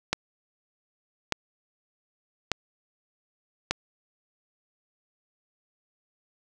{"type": "click train", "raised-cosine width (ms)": 0.2, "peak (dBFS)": -6, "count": 4, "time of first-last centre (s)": [0.13, 3.71], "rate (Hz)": 0.838, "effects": []}